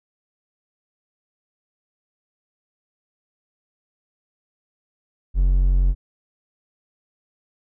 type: tone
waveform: triangle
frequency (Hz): 45.37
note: F#1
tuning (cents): -33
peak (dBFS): -12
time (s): 5.34-5.95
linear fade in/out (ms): 50
effects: none